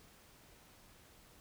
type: silence
effects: pink hiss -62 dBFS RMS until 1.4 s